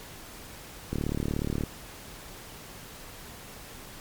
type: click train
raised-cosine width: 3 ms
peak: -16 dBFS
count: 27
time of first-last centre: 0.93-1.637 s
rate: 36.8 Hz
effects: pink hiss -45 dBFS RMS until 4 s + MP3 96 kbps